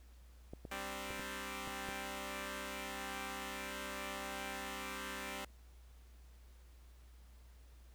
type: clicks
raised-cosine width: 2 ms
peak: -33 dBFS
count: 6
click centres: 0.535 / 0.652 / 1.106 / 1.196 / 1.676 / 1.889 s
type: chord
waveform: 5% pulse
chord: G suspended fourth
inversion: none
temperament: equal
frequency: 196 / 261.6 / 293.7 Hz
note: G3 / C4 / D4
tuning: 0 / 0 / 0 cents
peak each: -34 / -34 / -38 dBFS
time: 0.71-5.45 s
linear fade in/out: 5 ms
effects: added 60 Hz sine -56 dBFS peak until 7.94 s + pink hiss -69 dBFS RMS until 7.94 s